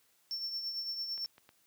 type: tone with tremolo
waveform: triangle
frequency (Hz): 5420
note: E8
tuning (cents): +47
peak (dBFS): -32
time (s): 0.31-1.26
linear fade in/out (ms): 0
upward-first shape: triangle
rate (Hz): 8.9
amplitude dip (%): 55
type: clicks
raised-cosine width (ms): 0.3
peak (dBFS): -39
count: 4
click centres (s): 1.178 / 1.248 / 1.381 / 1.491
effects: white hiss -70 dBFS RMS until 1.66 s + high-pass 80 Hz 12 dB/octave